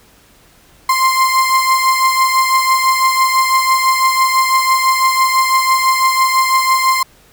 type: beating tone pair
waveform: 35% pulse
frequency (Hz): 1046.5 / 1052.5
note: C6 / C6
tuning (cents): 0 / +10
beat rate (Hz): 6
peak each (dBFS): -10 / -15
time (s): 0.89-7.03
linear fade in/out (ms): 5
effects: pink hiss -48 dBFS RMS until 7.32 s